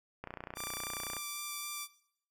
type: click train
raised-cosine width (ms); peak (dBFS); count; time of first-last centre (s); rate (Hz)
0.5; -26; 29; 0.24-1.167; 30.2
type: tone with vibrato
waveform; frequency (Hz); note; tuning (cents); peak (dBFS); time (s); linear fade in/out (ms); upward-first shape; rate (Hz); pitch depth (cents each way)
5% pulse; 1174.7; D6; 0; -27; 0.55-1.88; 50; sine; 3.7; 8
effects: noise-tail reverb RT60 0.7 s tail -19 dB re dry